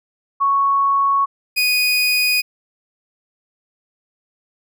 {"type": "tone pair in turn", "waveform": ["sine", "30% pulse"], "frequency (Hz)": [1108.7, 2475], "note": ["C#6", "D#7"], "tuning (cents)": [0, -10], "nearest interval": "octave + major second", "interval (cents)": 1390, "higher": "second", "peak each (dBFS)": [-13, -12], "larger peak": "second", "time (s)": [[0.4, 1.26], [1.56, 2.42]], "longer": "neither", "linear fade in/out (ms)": 20, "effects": []}